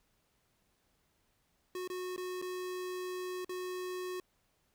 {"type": "tone with dropouts", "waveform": "square", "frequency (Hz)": 365.4, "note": "F#4", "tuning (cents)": -22, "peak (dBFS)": -38, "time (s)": [1.75, 4.2], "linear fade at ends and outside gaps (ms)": 2, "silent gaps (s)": [[1.876, 1.9], [2.163, 2.178], [2.416, 2.423], [3.447, 3.493]], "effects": ["pink hiss -75 dBFS RMS until 4.74 s"]}